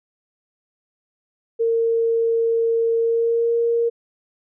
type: tone with pitch glide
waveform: sine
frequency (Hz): 458.4 to 466.4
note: A#4 to A#4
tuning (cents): -29 to +1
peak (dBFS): -16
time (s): 1.59-3.9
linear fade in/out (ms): 20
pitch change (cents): +30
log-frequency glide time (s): 2.97-3.55
effects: none